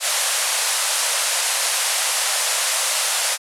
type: band-pass noise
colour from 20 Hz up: white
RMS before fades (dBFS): -21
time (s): 0-3.38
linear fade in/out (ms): 50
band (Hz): 520 to 11000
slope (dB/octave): 48
effects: none